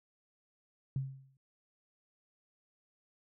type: tone with exponential decay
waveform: sine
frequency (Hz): 134.3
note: C3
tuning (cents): +46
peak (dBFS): -29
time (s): 0.96-1.37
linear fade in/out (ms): 2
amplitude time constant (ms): 87
effects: none